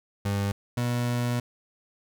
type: tone pair in turn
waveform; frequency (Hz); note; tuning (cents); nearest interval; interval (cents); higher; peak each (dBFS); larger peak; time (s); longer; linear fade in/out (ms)
30% pulse; 100.4 / 121.38; G2 / B2; +42 / -30; minor third; 328; second; -22; neither; 0.25-0.52 / 0.77-1.4; second; 5
effects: none